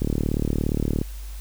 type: click train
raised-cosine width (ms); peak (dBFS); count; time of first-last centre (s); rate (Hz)
3; -10; 38; 0.02-1.015; 37.2
effects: added 50 Hz sine -32 dBFS peak until 1.4 s + white hiss -47 dBFS RMS until 1.4 s